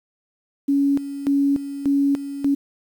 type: tone with tremolo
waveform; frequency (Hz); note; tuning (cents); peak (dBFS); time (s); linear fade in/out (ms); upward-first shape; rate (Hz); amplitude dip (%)
sine; 280; C#4; +18; -15; 0.68-2.55; 10; square; 1.7; 75
effects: 8-bit